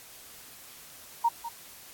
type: tone with echo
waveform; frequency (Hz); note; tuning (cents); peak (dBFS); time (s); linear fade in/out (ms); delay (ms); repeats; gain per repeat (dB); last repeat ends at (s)
sine; 932.3; A#5; 0; -20; 1.24-1.29; 10; 200; 1; -13; 1.49
effects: white hiss -49 dBFS RMS until 1.93 s + AAC 64 kbps